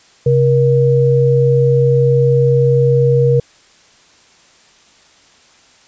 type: tone pair together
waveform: sine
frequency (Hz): 133.5 / 474.9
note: C3 / A#4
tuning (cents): +35 / +32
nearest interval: octave + minor seventh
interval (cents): 2197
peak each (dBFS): -11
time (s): 0.26-3.4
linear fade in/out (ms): 5
effects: white hiss -48 dBFS RMS until 5.87 s + resampled to 16000 Hz